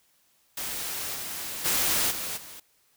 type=noise with level steps; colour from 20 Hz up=white; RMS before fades=-33 / -35 / -25 / -33 / -44 dBFS; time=0.57-2.6 s; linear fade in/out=5 ms; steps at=1.14 / 1.64 / 2.1 / 2.36 s; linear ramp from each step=20 ms; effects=white hiss -66 dBFS RMS until 2.96 s